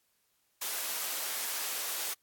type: high-pass noise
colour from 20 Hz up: white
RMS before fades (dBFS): -35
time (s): 0.61-2.14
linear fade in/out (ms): 10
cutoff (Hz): 470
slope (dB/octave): 12
effects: white hiss -74 dBFS RMS until 2.22 s + AAC 64 kbps